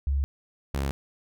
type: tone pair in turn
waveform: sine / sawtooth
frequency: 69.3 / 68.82 Hz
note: C#2 / C#2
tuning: 0 / -12 cents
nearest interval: unison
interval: 12 cents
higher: first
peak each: -22 dBFS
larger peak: neither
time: 0.07-0.24 / 0.74-0.91 s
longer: neither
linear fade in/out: 0 ms
effects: none